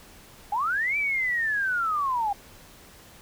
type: linear two-way sweep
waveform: sine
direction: up then down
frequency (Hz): 784 to 2349 to 784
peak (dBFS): -23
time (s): 0.52-2.33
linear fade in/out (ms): 5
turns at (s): 0.97
effects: pink hiss -50 dBFS RMS until 3.21 s